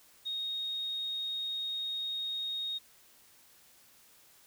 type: tone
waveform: sine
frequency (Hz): 3730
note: A#7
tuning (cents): 0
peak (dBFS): -33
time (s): 0.25-2.79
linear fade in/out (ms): 20
effects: white hiss -61 dBFS RMS until 4.46 s